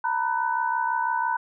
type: tone cluster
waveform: sine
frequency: 914 / 980 / 1499 Hz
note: A#5 / B5 / F#6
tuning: -34 / -14 / +22 cents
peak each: -26 / -26 / -29 dBFS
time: 0.04-1.37 s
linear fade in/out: 5 ms
effects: none